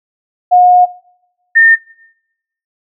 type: tone pair in turn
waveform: sine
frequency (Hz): 721 / 1816.8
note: F#5 / A#6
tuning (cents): -45 / -45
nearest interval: octave + major third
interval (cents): 1600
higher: second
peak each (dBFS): -3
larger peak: neither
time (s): 0.51-0.86 / 1.55-1.76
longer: first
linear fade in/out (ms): 20
effects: noise-tail reverb RT60 0.9 s tail -22 dB re dry